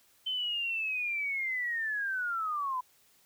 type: linear sweep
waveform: sine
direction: down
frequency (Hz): 3082 to 987.8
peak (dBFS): -30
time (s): 0.26-2.81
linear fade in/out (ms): 10
effects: white hiss -65 dBFS RMS until 3.25 s